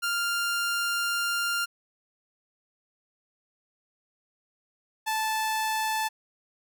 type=tone pair in turn; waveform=sawtooth; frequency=1396.9 / 875 Hz; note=F6 / A5; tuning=0 / -10 cents; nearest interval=minor sixth; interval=810 cents; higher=first; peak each=-22 dBFS; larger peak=neither; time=0.02-1.66 / 5.06-6.09 s; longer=first; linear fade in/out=20 ms; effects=none